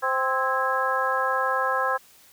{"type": "harmonic tone with a mistuned harmonic", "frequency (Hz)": 261.6, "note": "C4", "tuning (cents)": 0, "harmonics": [2, 3, 4, 5, 6], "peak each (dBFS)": [-28, -30, -26, -28, -28], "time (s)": [0.02, 1.98], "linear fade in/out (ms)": 20, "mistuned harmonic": 6, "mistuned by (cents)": 83, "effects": ["white hiss -54 dBFS RMS until 2.32 s"]}